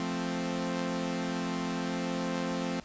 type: chord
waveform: sawtooth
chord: F major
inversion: none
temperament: equal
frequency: 174.61 / 220 / 261.6 Hz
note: F3 / A3 / C4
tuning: 0 / 0 / 0 cents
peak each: -31 / -33 / -30 dBFS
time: 0-2.8 s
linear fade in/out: 2 ms
effects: pink hiss -54 dBFS RMS until 2.84 s + resampled to 16000 Hz